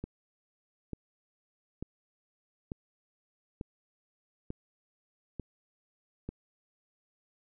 click train, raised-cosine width 3 ms, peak -24 dBFS, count 8, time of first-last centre 0.04-6.29 s, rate 1.12 Hz, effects none

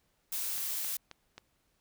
blue noise, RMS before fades -35 dBFS, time 0.32-0.97 s, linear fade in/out 5 ms
click train, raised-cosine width 0.2 ms, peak -28 dBFS, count 4, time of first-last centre 0.58-1.38 s, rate 3.75 Hz
effects pink hiss -74 dBFS RMS until 1.8 s

